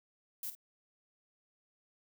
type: noise with echo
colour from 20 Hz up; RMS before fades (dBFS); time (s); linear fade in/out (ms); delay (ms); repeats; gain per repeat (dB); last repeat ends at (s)
violet; -40; 0.43-0.5; 2; 51; 1; -11; 0.551
effects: none